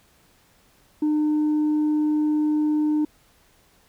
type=tone with tanh clipping; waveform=sine; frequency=302.9 Hz; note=D#4; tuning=46 cents flat; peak=-19 dBFS; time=1.02-3.05 s; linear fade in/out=5 ms; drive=1 dB; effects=pink hiss -59 dBFS RMS until 3.88 s